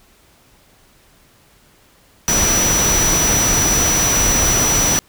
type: tone in noise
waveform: sine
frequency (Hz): 5900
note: F#8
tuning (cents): -6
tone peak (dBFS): -15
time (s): 2.28-4.99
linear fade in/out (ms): 0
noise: pink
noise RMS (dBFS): -18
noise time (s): 2.28-4.99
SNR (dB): 0
effects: pink hiss -52 dBFS RMS until 5.08 s